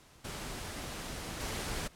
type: noise with level steps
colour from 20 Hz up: pink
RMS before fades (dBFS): -41 / -37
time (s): 0.24-1.88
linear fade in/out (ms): 10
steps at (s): 1.4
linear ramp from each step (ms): 5
effects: pink hiss -59 dBFS RMS until 1.95 s + low-pass 11000 Hz 12 dB/octave